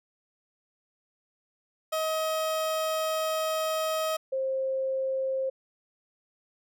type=tone pair in turn; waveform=30% pulse / sine; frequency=633 / 530.1 Hz; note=D#5 / C5; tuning=+30 / +23 cents; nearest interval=minor third; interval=307 cents; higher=first; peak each=-24 / -26 dBFS; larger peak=first; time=1.92-4.17 / 4.32-5.5 s; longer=first; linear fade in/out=10 ms; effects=none